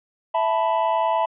triangle chord, E suspended fourth, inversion none, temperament just, 659.3 / 879 / 988.9 Hz, E5 / A5 / B5, 0 / -2 / +2 cents, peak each -21 dBFS, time 0.34-1.26 s, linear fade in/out 10 ms, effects resampled to 8000 Hz

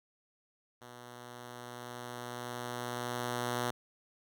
5% pulse tone with level ramp, 121.7 Hz, B2, 25 cents flat, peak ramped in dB -38 to -20 dBFS, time 0.81-3.71 s, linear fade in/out 10 ms, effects none

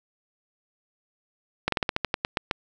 slowing click train, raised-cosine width 0.3 ms, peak -7 dBFS, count 11, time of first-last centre 1.68-2.512 s, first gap 43 ms, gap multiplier 1.14, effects none

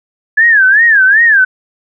sine tone with vibrato, 1687 Hz, G#6, 27 cents sharp, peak -4 dBFS, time 0.37-1.45 s, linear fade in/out 10 ms, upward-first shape sine, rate 2.6 Hz, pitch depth 190 cents each way, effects none

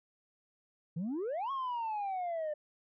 sine exponential two-way sweep, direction up then down, 154.2 to 1108 to 593 Hz, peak -31 dBFS, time 0.96-2.54 s, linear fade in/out 10 ms, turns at 1.51 s, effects tanh soft clip ceiling -32 dBFS

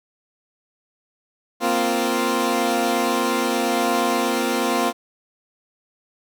15% pulse chord, Bb suspended second, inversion none, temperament equal, 233.1 / 261.6 / 349.2 Hz, Bb3 / C4 / F4, 0 / 0 / 0 cents, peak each -17 dBFS, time 1.6-4.93 s, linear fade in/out 50 ms, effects none

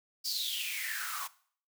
white noise with high-pass filter sweep, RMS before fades -36 dBFS, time 0.24-1.28 s, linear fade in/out 20 ms, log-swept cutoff 5000 to 1000 Hz, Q 9.4, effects noise-tail reverb RT60 0.5 s tail -18 dB re dry

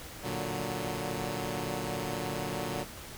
10% pulse chord, Bb augmented, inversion none, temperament equal, 116.54 / 146.83 / 185 Hz, Bb2 / D3 / F#3, 0 / 0 / 0 cents, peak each -29 dBFS, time 0.22-2.86 s, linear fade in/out 50 ms, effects pink hiss -45 dBFS RMS until 3.17 s

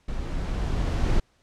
brown noise with level ramp, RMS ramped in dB -31 to -21 dBFS, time 0.08-1.2 s, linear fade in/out 5 ms, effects pink hiss -65 dBFS RMS until 1.42 s + low-pass 7000 Hz 12 dB/octave

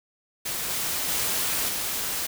white noise with level steps, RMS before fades -30 / -28 / -26 / -29 dBFS, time 0.45-2.27 s, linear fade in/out 10 ms, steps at 0.69 / 1.08 / 1.68 s, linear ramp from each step 10 ms, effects none

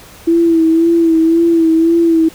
sine tone with vibrato, 330 Hz, E4, 2 cents sharp, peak -7 dBFS, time 0.27-2.29 s, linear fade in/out 10 ms, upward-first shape sine, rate 1.9 Hz, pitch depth 39 cents each way, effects pink hiss -38 dBFS RMS until 2.34 s

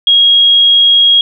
sine tone, 3285 Hz, G#7, 20 cents flat, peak -4 dBFS, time 0.07-1.21 s, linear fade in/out 2 ms, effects none

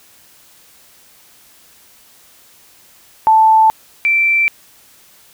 sine tone pair in turn, 880 / 2341 Hz, A5 / D7, 0 / -6 cents, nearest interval octave + perfect fourth, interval 1694 cents, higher second, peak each -6 / -10 dBFS, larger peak first, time 3.27-3.7 / 4.05-4.48 s, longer neither, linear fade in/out 0 ms, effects white hiss -47 dBFS RMS until 5.33 s

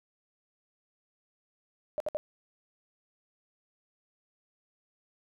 sine tone bursts, 605 Hz, D#5, 49 cents flat, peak -28 dBFS, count 3, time 1.98-2.17 s, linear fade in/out 0 ms, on 22 ms, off 62 ms, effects none

